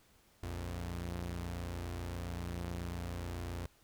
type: tone pair together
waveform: sawtooth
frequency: 58.43 / 87.31 Hz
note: A#1 / F2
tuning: +5 / 0 cents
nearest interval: perfect fifth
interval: 695 cents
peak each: -39 / -36 dBFS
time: 0.43-3.66 s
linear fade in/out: 0 ms
effects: pink hiss -67 dBFS RMS until 3.83 s